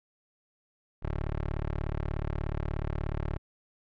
15% pulse tone, 36.71 Hz, D1, in tune, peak -24 dBFS, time 1.02-3.38 s, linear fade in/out 20 ms, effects low-pass 2000 Hz 12 dB/octave

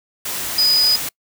sine tone in noise, 4968 Hz, D#8, 3 cents flat, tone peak -12 dBFS, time 0.58-0.96 s, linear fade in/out 5 ms, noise white, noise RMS -25 dBFS, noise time 0.25-1.09 s, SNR +10 dB, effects noise-tail reverb RT60 0.1 s tail -26 dB re dry

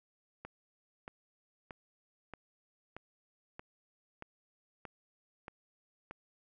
click train, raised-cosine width 0.5 ms, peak -29 dBFS, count 10, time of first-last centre 0.45-6.11 s, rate 1.59 Hz, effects none

